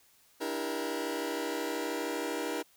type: chord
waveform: sawtooth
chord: E half-diminished seventh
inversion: third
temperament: just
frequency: 296.7 / 329.6 / 395.6 / 474.7 Hz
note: D4 / E4 / G4 / Bb4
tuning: +18 / 0 / +16 / +31 cents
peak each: -34 / -34 / -35 / -33 dBFS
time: 0.4-2.63 s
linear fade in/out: 20 ms
effects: white hiss -64 dBFS RMS until 2.76 s